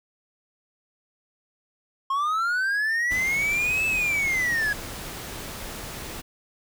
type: linear two-way sweep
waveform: triangle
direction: up then down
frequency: 1066 to 2637 to 1647 Hz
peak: -20 dBFS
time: 2.1-4.73 s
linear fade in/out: 5 ms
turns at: 3.86 s
type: noise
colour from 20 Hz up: pink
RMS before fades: -36 dBFS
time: 3.1-6.22 s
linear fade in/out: 20 ms
effects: none